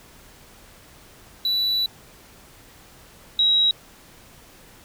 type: tone pair in turn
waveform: triangle / sine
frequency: 3951 / 3847 Hz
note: B7 / B7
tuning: 0 / -46 cents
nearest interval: unison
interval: 46 cents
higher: first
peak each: -18 / -15 dBFS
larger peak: second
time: 1.45-1.86 / 3.39-3.71 s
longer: first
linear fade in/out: 2 ms
effects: pink hiss -49 dBFS RMS until 4.84 s